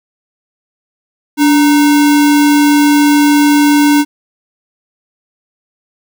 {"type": "tone with sample-and-hold", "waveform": "sine", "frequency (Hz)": 291, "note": "D4", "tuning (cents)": -16, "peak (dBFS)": -5, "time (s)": [1.37, 4.05], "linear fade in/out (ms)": 50, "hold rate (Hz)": 1225, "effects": []}